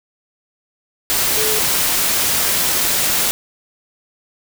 sine tone in noise, 433.4 Hz, A4, 26 cents flat, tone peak -22 dBFS, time 1.37-1.59 s, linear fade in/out 0 ms, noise white, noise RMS -17 dBFS, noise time 1.1-3.31 s, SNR -8 dB, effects none

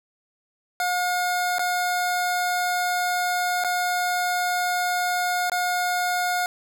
25% pulse tone with dropouts, 718 Hz, F5, 48 cents sharp, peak -18 dBFS, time 0.8-6.46 s, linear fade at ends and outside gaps 1 ms, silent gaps 1.584-1.593 / 3.639-3.646 / 5.498-5.518 s, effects none

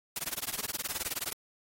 white noise with tremolo, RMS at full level -32 dBFS, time 0.16-1.33 s, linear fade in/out 2 ms, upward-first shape sine, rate 19 Hz, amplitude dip 100%, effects AAC 48 kbps

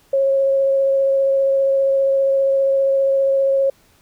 sine tone with vibrato, 544 Hz, C#5, 33 cents flat, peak -13 dBFS, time 0.13-3.7 s, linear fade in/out 5 ms, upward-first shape sine, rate 15 Hz, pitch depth 10 cents each way, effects pink hiss -55 dBFS RMS until 4.01 s

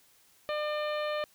harmonic tone, 600 Hz, D5, 37 cents sharp, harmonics 1 / 2 / 3 / 4 / 5 / 6 / 7, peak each -31 / -37 / -41 / -43 / -45 / -47 / -48 dBFS, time 0.49-1.24 s, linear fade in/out 0 ms, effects white hiss -63 dBFS RMS until 1.34 s

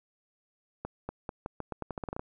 accelerating click train, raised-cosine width 1 ms, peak -21 dBFS, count 14, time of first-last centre 0.85-2.195 s, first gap 240 ms, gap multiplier 0.84, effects none

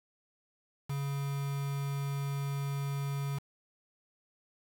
triangle tone with quantisation, 140 Hz, C#3, 18 cents sharp, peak -30 dBFS, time 0.89-3.39 s, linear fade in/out 10 ms, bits 7, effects none

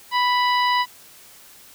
harmonic tone, 987.8 Hz, B5, in tune, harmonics 1 / 2 / 3 / 4 / 5, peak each -18 / -24 / -28 / -30 / -32 dBFS, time 0.11-0.86 s, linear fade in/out 50 ms, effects white hiss -47 dBFS RMS until 1.74 s

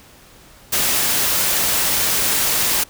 white noise, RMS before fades -18 dBFS, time 0.72-2.84 s, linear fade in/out 10 ms, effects pink hiss -46 dBFS RMS until 2.89 s

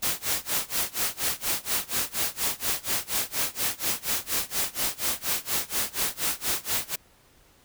white noise with tremolo, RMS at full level -25 dBFS, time 0.02-6.96 s, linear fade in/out 10 ms, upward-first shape sine, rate 4.2 Hz, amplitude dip 95%, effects pink hiss -59 dBFS RMS until 7.64 s

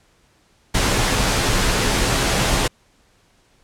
pink noise with comb filter, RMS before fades -18 dBFS, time 0.74-2.68 s, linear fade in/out 10 ms, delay 13 ms, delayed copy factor -0.5, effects pink hiss -58 dBFS RMS until 3.63 s + low-pass 9000 Hz 12 dB/octave

